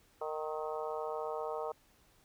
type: harmonic tone with a mistuned harmonic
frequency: 154.6 Hz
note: D#3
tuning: 11 cents flat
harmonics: 3 / 4 / 5 / 6 / 7 / 8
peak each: -39 / -41 / -43 / -45 / -46 / -47 dBFS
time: 0.21-1.72 s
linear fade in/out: 5 ms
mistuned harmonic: 8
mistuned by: +39 cents
effects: pink hiss -67 dBFS RMS until 2.24 s